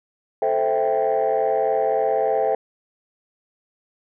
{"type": "chord", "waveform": "sine", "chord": "A minor seventh", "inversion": "none", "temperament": "equal", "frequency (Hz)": [440, 523.3, 659.3, 784], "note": ["A4", "C5", "E5", "G5"], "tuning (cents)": [0, 0, 0, 0], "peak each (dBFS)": -22, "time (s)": [0.42, 2.55], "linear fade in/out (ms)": 2, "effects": ["tanh soft clip ceiling -12 dBFS"]}